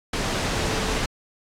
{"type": "tone in noise", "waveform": "sine", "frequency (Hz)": 440, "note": "A4", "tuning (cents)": 0, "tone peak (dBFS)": -34, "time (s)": [0.55, 0.99], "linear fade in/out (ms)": 5, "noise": "pink", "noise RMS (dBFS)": -25, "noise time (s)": [0.13, 1.06], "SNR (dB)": -12, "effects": ["low-pass 7000 Hz 12 dB/octave", "AAC 64 kbps"]}